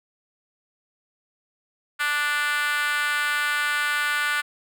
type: tone with high-pass filter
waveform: 5% pulse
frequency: 293.7 Hz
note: D4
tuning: in tune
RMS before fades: -24 dBFS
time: 1.99-4.42 s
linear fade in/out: 20 ms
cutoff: 1400 Hz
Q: 3.9
effects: none